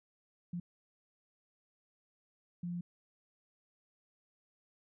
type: tone bursts at uneven times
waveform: sine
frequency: 174.61 Hz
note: F3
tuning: in tune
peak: -36 dBFS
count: 2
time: 0.53-0.6 / 2.63-2.81 s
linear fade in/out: 5 ms
effects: none